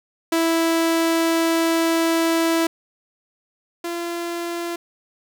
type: tone pair in turn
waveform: sawtooth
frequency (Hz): 329.6 / 342.2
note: E4 / F4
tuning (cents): 0 / -35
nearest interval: minor second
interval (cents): 65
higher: second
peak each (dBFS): -13 / -21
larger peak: first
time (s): 0.32-2.67 / 3.84-4.76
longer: first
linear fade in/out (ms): 5
effects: none